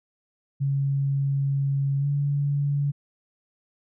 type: tone with pitch glide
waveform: sine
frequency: 138.59 to 142.65 Hz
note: C#3 to C#3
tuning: 0 to +50 cents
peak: -21 dBFS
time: 0.6-2.92 s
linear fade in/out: 20 ms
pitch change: +50 cents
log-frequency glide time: 1.99-2.06 s
effects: none